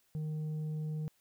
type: tone with tanh clipping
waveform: sine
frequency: 154.4 Hz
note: D#3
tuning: 13 cents flat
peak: -35 dBFS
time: 0.15-1.08 s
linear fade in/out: 0 ms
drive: 4 dB
effects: white hiss -72 dBFS RMS until 1.2 s